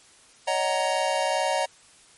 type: chord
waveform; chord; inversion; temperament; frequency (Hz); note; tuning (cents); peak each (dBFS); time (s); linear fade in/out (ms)
square; D# minor seventh; third; just; 560 / 622.3 / 746.7 / 933.4; C#5 / D#5 / F#5 / A#5; +18 / 0 / +16 / +2; -29; 0.47-1.66; 10
effects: white hiss -54 dBFS RMS until 2.17 s + MP3 48 kbps